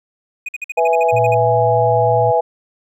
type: tone bursts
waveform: triangle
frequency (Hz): 2481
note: D#7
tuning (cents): -6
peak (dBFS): -20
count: 12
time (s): 0.46-1.345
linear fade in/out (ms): 5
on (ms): 27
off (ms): 51
type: chord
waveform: sine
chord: E major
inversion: second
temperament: equal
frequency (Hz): 493.9 / 659.3 / 830.6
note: B4 / E5 / G#5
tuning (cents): 0 / 0 / 0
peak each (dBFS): -16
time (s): 0.77-2.41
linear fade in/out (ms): 10
type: tone with vibrato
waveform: sine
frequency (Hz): 115.9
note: A#2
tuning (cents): -10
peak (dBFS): -19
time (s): 1.12-2.32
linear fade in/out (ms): 20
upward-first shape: sine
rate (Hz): 3.1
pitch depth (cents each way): 10
effects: none